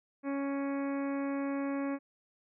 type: harmonic tone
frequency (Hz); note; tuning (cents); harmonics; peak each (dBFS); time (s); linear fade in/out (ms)
277.8; C#4; +4; 1 / 2 / 3 / 4 / 5 / 6 / 7 / 8 / 9; -32 / -39 / -47 / -45 / -52 / -50 / -54 / -51 / -57; 0.23-1.99; 50
effects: none